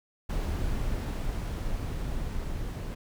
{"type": "noise with level ramp", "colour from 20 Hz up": "brown", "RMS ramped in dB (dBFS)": [-29, -34], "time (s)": [0.29, 2.95], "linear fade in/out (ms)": 10, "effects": []}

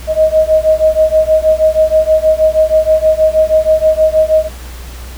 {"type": "beating tone pair", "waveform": "sine", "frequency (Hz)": [625, 631.3], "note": ["D#5", "D#5"], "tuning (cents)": [8, 25], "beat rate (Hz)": 6.3, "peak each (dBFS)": -10, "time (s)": [0.07, 4.49], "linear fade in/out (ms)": 50, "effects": ["added 61 Hz sine -26 dBFS peak until 5.17 s", "pink hiss -34 dBFS RMS until 5.17 s"]}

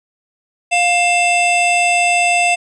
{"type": "tone pair together", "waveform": "square", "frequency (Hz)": [705, 2667], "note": ["F5", "E7"], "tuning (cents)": [16, 20], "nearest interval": "octave + major seventh", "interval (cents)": 2304, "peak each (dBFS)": -15, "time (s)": [0.71, 2.56], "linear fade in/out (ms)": 20, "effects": ["resampled to 24000 Hz"]}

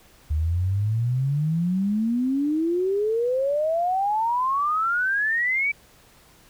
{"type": "exponential sweep", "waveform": "sine", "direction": "up", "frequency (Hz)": [74, 2323], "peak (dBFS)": -20, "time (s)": [0.3, 5.72], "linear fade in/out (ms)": 10, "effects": ["pink hiss -54 dBFS RMS until 6.49 s"]}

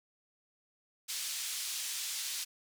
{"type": "band-pass noise", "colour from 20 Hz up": "pink", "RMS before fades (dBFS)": -38, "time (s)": [1.08, 2.45], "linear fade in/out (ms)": 20, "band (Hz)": [3800, 11000], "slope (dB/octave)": 12, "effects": []}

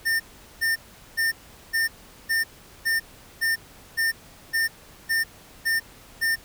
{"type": "tone bursts", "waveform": "square", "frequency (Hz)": 1809, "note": "A6", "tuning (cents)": 48, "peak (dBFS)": -21, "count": 12, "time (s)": [0.05, 6.36], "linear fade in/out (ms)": 20, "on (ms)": 150, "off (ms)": 410, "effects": ["pink hiss -49 dBFS RMS until 6.44 s"]}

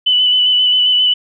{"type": "tone with vibrato", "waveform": "sine", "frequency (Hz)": 2991, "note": "F#7", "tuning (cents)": 18, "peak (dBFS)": -9, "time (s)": [0.06, 1.14], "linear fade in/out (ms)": 10, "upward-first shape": "square", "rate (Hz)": 7.5, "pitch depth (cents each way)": 17, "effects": []}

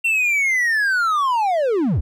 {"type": "linear sweep", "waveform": "triangle", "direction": "down", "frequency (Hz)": [2734, 50.9], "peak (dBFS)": -14, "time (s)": [0.04, 2.01], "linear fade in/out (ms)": 10, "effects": []}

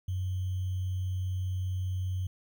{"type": "tone with sample-and-hold", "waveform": "sine", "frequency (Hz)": 92.5, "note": "F#2", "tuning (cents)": 0, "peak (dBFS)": -29, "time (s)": [0.08, 2.27], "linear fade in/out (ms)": 5, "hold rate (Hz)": 3150, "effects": []}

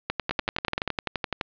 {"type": "two click trains", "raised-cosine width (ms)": 0.3, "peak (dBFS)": [-10, -9], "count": [14, 9], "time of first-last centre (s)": [[0.31, 1.412], [0.1, 0.877]], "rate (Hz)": [11.8, 10.3], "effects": ["resampled to 11025 Hz", "8-bit"]}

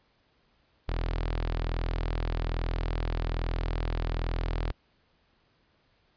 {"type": "tone with notch filter", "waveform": "sawtooth", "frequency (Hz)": 41.2, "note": "E1", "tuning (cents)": 0, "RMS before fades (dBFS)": -30, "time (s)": [0.88, 4.72], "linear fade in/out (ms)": 10, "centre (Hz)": 190, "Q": 1.6, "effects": ["pink hiss -68 dBFS RMS until 6.16 s", "resampled to 11025 Hz"]}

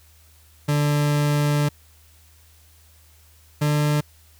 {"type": "tone pair in turn", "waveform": "40% pulse", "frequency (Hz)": [146.83, 148.45], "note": ["D3", "D3"], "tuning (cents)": [0, 19], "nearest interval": "unison", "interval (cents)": 19, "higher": "second", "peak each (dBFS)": -17, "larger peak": "neither", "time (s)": [[0.68, 1.69], [3.61, 4.01]], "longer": "first", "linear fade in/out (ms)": 10, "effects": ["added 78 Hz sine -52 dBFS peak until 4.39 s", "white hiss -56 dBFS RMS until 4.39 s"]}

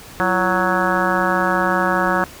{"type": "harmonic tone with a mistuned harmonic", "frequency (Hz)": 185, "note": "F#3", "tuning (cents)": 0, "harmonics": [1, 2, 3, 4, 5, 6, 7, 8, 9], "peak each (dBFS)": [-24, -24, -24, -24, -24, -24, -24, -24, -24], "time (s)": [0.2, 2.24], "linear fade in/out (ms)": 0, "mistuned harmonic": 2, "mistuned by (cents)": -130, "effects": ["pink hiss -39 dBFS RMS until 2.4 s"]}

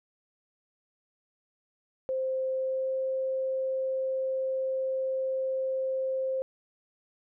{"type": "tone with pitch glide", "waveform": "sine", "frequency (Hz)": [523.3, 526.3], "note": ["C5", "C5"], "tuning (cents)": [0, 10], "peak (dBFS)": -27, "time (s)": [2.09, 6.42], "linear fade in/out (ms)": 0, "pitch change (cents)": 10, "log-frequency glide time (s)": [2.52, 2.92], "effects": []}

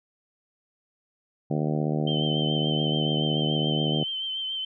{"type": "harmonic tone", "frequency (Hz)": 76, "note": "D#2", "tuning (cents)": -40, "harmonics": [2, 3, 4, 5, 6, 7, 8, 9, 10], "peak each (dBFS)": [-26, -30, -32, -34, -36, -37, -38, -39, -40], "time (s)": [1.5, 4.04], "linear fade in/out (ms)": 10}
{"type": "tone with vibrato", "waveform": "sine", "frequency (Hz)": 3100, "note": "G7", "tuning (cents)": -20, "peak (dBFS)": -28, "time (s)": [2.07, 4.65], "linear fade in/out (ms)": 5, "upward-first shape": "sine", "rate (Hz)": 7, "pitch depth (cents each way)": 30}
{"effects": []}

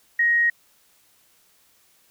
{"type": "tone", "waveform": "sine", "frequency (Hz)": 1880, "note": "A#6", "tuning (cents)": 14, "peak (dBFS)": -16, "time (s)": [0.19, 0.5], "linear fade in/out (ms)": 5, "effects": ["white hiss -60 dBFS RMS until 2.1 s"]}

